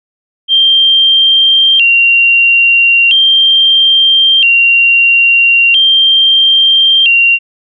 sine tone with vibrato, 2958 Hz, F#7, 1 cent flat, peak -4 dBFS, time 0.48-7.39 s, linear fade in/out 50 ms, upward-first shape square, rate 0.38 Hz, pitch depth 120 cents each way, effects none

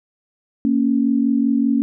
sine tone pair together, 232 / 277.2 Hz, A#3 / C#4, -8 / 0 cents, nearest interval minor third, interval 308 cents, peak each -17 dBFS, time 0.65-1.82 s, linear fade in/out 0 ms, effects none

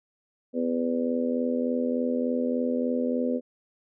harmonic tone, 83.4 Hz, E2, 21 cents sharp, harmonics 3 / 4 / 5 / 6 / 7, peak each -26 / -38 / -34 / -29 / -35 dBFS, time 0.53-3.41 s, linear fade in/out 50 ms, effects none

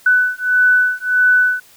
sine beating tone pair, 1494 / 1495.6 Hz, F#6 / F#6, +16 / +18 cents, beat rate 1.6 Hz, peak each -14 dBFS, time 0.06-1.6 s, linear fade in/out 5 ms, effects white hiss -47 dBFS RMS until 1.76 s

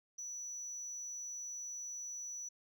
sine tone, 5920 Hz, F#8, in tune, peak -39 dBFS, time 0.18-2.49 s, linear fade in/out 10 ms, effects tanh soft clip ceiling -41 dBFS

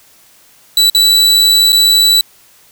40% pulse tone with dropouts, 3951 Hz, B7, in tune, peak -5 dBFS, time 0.77-2.21 s, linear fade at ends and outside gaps 2 ms, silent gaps 0.899-0.948 / 1.722-1.728 s, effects white hiss -46 dBFS RMS until 2.71 s

